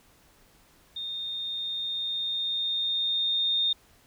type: tone with level ramp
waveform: sine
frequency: 3658 Hz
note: A#7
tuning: 33 cents flat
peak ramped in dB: -32 to -22 dBFS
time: 0.96-3.73 s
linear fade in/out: 5 ms
effects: pink hiss -60 dBFS RMS until 4.06 s